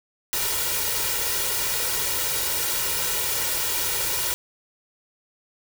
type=noise with comb filter; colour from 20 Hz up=white; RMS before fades=-25 dBFS; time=0.33-4.34 s; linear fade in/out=0 ms; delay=2.1 ms; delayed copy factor=+0.7; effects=none